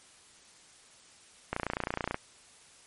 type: click train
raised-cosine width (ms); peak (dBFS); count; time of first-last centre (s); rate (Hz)
0.5; -15; 19; 1.53-2.144; 29.3
effects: white hiss -57 dBFS RMS until 2.86 s + MP3 48 kbps